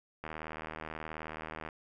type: click train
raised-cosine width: 0.5 ms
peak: -25 dBFS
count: 115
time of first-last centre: 0.24-1.689 s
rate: 78.7 Hz
effects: none